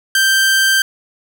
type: tone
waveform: sawtooth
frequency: 1568 Hz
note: G6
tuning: in tune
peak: -7 dBFS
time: 0.15-0.82 s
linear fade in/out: 2 ms
effects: none